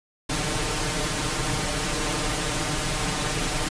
pink noise with comb filter, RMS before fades -26 dBFS, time 0.29-3.69 s, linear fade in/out 10 ms, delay 6.6 ms, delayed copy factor +0.95, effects resampled to 22050 Hz

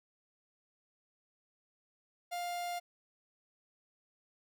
45% pulse tone, 702 Hz, F5, 9 cents sharp, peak -36 dBFS, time 2.31-2.8 s, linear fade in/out 20 ms, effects none

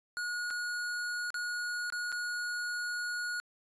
square tone with dropouts, 1447 Hz, F#6, 39 cents flat, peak -34 dBFS, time 0.17-3.4 s, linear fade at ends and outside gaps 0 ms, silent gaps 0.504-0.508 / 1.304-1.343 / 1.901-1.924 / 2.119-2.125 s, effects resampled to 22050 Hz

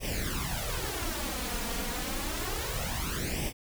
pink noise with flanger, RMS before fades -33 dBFS, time 0-3.53 s, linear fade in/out 50 ms, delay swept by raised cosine 0.36 to 4.26 ms, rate 0.29 Hz, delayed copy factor +0.75, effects none

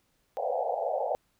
white band-pass noise, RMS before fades -30 dBFS, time 0.37-1.15 s, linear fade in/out 0 ms, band 480 to 820 Hz, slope 96 dB/octave, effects pink hiss -72 dBFS RMS until 1.39 s

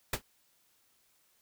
pink noise with exponential decay, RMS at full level -25 dBFS, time 0.13-0.22 s, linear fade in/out 5 ms, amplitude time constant 18 ms, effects white hiss -70 dBFS RMS until 1.41 s

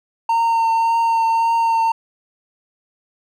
triangle tone with vibrato, 914 Hz, A#5, 34 cents flat, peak -12 dBFS, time 0.29-1.92 s, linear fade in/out 5 ms, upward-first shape triangle, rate 1.8 Hz, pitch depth 16 cents each way, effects none

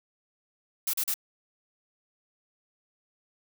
blue noise bursts, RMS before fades -28 dBFS, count 3, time 0.87-1.141 s, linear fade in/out 5 ms, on 65 ms, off 38 ms, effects none

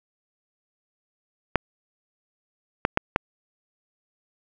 clicks, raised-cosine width 0.5 ms, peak -3 dBFS, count 4, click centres 1.557 / 2.851 / 2.974 / 3.161 s, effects none

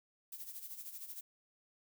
violet noise with tremolo, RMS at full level -45 dBFS, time 0.32-1.21 s, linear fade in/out 5 ms, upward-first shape sine, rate 13 Hz, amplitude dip 65%, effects none

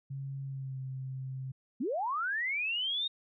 sine tone with pitch glide, 136.7 to 131.74 Hz, C#3 to C3, -24 to +12 cents, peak -36 dBFS, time 0.1-1.52 s, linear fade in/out 10 ms, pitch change -64 cents, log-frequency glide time 0.44-0.79 s
sine linear sweep, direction up, 203.1 to 3740 Hz, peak -30 dBFS, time 1.8-3.08 s, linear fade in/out 10 ms
effects none

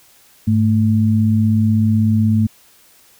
sine tone pair together, 103.83 / 220 Hz, G#2 / A3, 0 / 0 cents, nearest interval octave + minor second, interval 1300 cents, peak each -14 dBFS, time 0.47-2.47 s, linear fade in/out 10 ms, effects white hiss -50 dBFS RMS until 3.19 s

